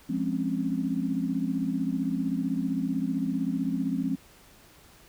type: chord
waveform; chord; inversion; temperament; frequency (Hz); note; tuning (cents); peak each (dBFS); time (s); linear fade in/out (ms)
sine; Db major seventh; first; equal; 174.61 / 207.7 / 261.6 / 277.2; F3 / Ab3 / C4 / Db4; 0 / 0 / 0 / 0; -32 / -32 / -29 / -33; 0.09-4.16; 10
effects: pink hiss -55 dBFS RMS until 5.08 s